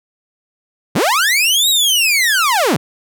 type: linear two-way sweep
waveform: sawtooth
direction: up then down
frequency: 104.4 to 3884 to 104.4 Hz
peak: -8 dBFS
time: 0.95-2.77 s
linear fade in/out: 10 ms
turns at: 1.69 s
effects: none